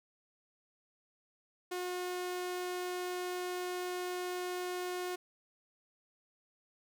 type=tone; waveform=sawtooth; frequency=360.8 Hz; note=F#4; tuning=44 cents flat; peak=-32 dBFS; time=1.71-5.16 s; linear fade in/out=10 ms; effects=none